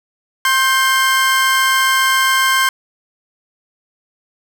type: tone pair together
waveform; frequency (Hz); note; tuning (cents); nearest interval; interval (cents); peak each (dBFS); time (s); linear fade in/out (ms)
30% pulse; 1061.1 / 1568; C6 / G6; +24 / 0; perfect fifth; 676; -12; 0.45-2.69; 2
effects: none